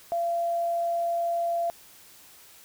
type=tone; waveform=sine; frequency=683 Hz; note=F5; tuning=39 cents flat; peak=-24 dBFS; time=0.12-1.7 s; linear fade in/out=0 ms; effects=white hiss -52 dBFS RMS until 2.64 s